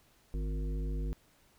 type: harmonic tone with a mistuned harmonic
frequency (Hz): 51.4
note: G#1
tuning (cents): -17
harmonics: 1 / 3 / 5 / 7 / 9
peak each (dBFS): -32 / -42 / -46 / -49 / -51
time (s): 0.34-1.13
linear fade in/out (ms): 0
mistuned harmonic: 7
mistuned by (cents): -34
effects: pink hiss -66 dBFS RMS until 1.58 s